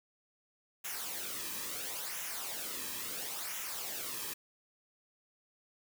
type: noise with flanger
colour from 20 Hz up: white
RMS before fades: -40 dBFS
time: 0.84-4.34 s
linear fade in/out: 10 ms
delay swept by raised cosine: 0.22 to 1.42 ms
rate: 0.73 Hz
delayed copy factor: -0.6
effects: none